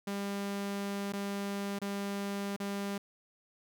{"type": "tone with dropouts", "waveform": "sawtooth", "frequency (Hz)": 200, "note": "G3", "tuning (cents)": 35, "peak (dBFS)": -30, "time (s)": [0.07, 2.98], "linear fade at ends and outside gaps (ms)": 5, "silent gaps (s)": [[1.124, 1.133], [1.789, 1.816], [2.564, 2.6]], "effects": []}